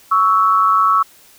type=tone pair together; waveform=sine; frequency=1116.5 / 1314 Hz; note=C#6 / E6; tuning=+12 / -6 cents; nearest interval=minor third; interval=282 cents; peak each=-13 dBFS; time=0.11-1.03 s; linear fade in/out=10 ms; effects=white hiss -47 dBFS RMS until 1.38 s